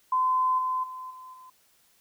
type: tone with level steps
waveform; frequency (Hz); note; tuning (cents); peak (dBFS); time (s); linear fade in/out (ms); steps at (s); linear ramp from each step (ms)
sine; 1025; C6; -36; -21 / -25 / -36 / -42 / -46; 0.12-1.5; 5; 0.58 / 0.83 / 1.1 / 1.33; 10
effects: white hiss -64 dBFS RMS until 2 s